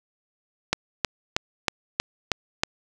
click train, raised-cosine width 0.2 ms, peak -3 dBFS, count 7, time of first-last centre 0.73-2.635 s, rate 3.15 Hz, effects none

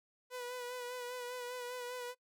sawtooth tone with vibrato, 494.1 Hz, B4, 1 cent sharp, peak -37 dBFS, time 0.3-2.15 s, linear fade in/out 50 ms, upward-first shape sine, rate 5 Hz, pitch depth 31 cents each way, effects noise-tail reverb RT60 0.1 s tail -22 dB re dry

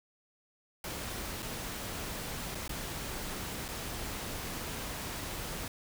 pink noise with dropouts, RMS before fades -39 dBFS, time 0.84-5.68 s, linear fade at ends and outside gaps 2 ms, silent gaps 1.423-1.427 / 2.548-2.552 / 2.679-2.693 / 3.682-3.687 s, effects none

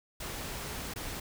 pink noise with dropouts, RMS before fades -39 dBFS, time 0.2-1.2 s, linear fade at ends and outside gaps 5 ms, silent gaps 0.938-0.959 s, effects none

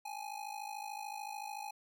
square ring-modulated tone, 834 Hz, G#5, 7 cents sharp, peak -39 dBFS, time 0.05-1.71 s, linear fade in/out 5 ms, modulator 26.8 Hz, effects none

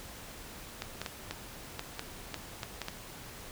clicks, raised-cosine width 0.2 ms, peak -18 dBFS, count 10, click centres 0.821 / 1.016 / 1.062 / 1.31 / 1.794 / 1.994 / 2.343 / 2.632 / 2.817 / 2.884 s, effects pink hiss -47 dBFS RMS until 3.51 s

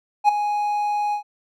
triangle tone with ADSR envelope, 830.6 Hz, G#5, in tune, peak -7 dBFS, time 0.24-1.23 s, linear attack 46 ms, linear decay 9 ms, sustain -11 dB, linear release 97 ms, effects none

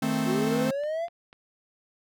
45% pulse chord, A diminished, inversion second, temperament equal, 155.56 / 220 / 261.6 Hz, Eb3 / A3 / C4, 0 / 0 / 0 cents, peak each -32 / -28 / -28 dBFS, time 0.02-0.71 s, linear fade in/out 5 ms
triangle linear sweep, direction up, 345.7 to 698.5 Hz, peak -25 dBFS, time 0.25-1.09 s, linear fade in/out 50 ms
click train, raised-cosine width 0.3 ms, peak -33 dBFS, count 4, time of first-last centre 0.59-1.329 s, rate 4.06 Hz
effects none

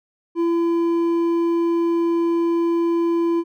sine tone with hard clipping, 337.4 Hz, E4, 40 cents sharp, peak -18 dBFS, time 0.35-3.44 s, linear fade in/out 50 ms, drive 5 dB, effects none

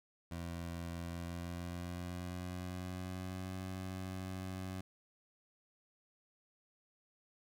20% pulse tone with pitch glide, 85.3 to 93.56 Hz, F2 to F#2, -40 to +20 cents, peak -36 dBFS, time 0.31-4.81 s, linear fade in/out 5 ms, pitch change +160 cents, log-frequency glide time 1-3.57 s, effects none

